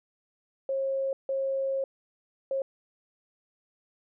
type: tone bursts at uneven times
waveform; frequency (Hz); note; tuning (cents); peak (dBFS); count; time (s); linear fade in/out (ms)
sine; 540; C#5; -45; -26; 3; 0.69-1.13 / 1.29-1.84 / 2.51-2.62; 2
effects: none